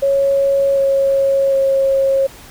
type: tone with pitch steps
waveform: sine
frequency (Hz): 552 / 546.9 / 541.9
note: C#5 / C#5 / C#5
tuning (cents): -7 / -23 / -39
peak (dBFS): -11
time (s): 0.02-2.27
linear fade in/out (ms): 10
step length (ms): 750
effects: pink hiss -39 dBFS RMS until 2.5 s